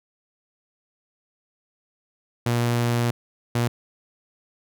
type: tone bursts at uneven times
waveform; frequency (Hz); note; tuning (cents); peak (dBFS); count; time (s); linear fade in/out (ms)
sawtooth; 119.2; A#2; +39; -16; 2; 2.46-3.11 / 3.55-3.68; 5
effects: none

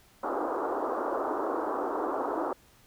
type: band-pass noise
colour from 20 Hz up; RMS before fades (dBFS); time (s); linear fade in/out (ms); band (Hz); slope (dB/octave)
pink; -31; 0.23-2.53; 5; 290 to 1300; 48
effects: pink hiss -60 dBFS RMS until 2.86 s

